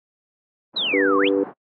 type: band-pass noise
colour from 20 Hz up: pink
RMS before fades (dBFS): -37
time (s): 0.73-1.54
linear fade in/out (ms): 50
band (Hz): 190 to 1300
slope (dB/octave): 24
type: exponential two-way sweep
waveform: sine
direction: down then up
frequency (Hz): 4120 to 1046.5 to 3615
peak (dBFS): -20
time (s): 0.76-1.29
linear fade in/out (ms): 10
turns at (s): 1.18
type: chord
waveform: sine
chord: G major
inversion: second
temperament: just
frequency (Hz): 294 / 392 / 490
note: D4 / G4 / B4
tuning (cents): +2 / 0 / -14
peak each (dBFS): -21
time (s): 0.93-1.44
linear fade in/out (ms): 5
effects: noise-tail reverb RT60 0.1 s tail -26 dB re dry + AAC 64 kbps